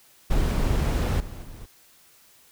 brown noise with level steps, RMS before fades -22 / -37 / -41 dBFS, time 0.3-1.66 s, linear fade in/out 10 ms, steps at 1.2 / 1.42 s, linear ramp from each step 2 ms, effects white hiss -56 dBFS RMS until 2.51 s

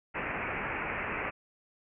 white low-pass noise, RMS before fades -35 dBFS, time 0.14-1.31 s, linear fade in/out 20 ms, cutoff 2600 Hz, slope 96 dB/octave, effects none

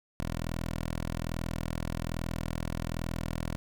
10% pulse tone, 41.2 Hz, E1, in tune, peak -24 dBFS, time 0.2-3.56 s, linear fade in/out 0 ms, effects none

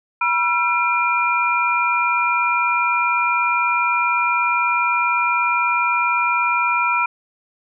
sine tone cluster, 969 / 1352 / 2396 Hz, B5 / E6 / D7, -33 / +43 / +34 cents, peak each -20 dBFS, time 0.21-7.06 s, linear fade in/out 5 ms, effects none

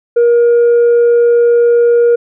sine tone with tanh clipping, 473.8 Hz, A#4, 28 cents sharp, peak -6 dBFS, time 0.16-2.16 s, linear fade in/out 10 ms, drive 1 dB, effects none

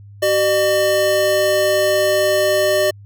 square tone pair together, 380.5 / 604 Hz, F#4 / D5, +48 / +48 cents, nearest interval minor sixth, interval 800 cents, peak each -21 / -15 dBFS, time 0.22-2.91 s, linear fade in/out 10 ms, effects added 101 Hz sine -37 dBFS peak until 3.05 s

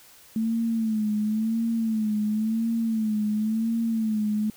sine tone with vibrato, 220 Hz, A3, in tune, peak -22 dBFS, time 0.36-4.5 s, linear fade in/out 2 ms, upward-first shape sine, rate 0.95 Hz, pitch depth 73 cents each way, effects white hiss -52 dBFS RMS until 4.56 s

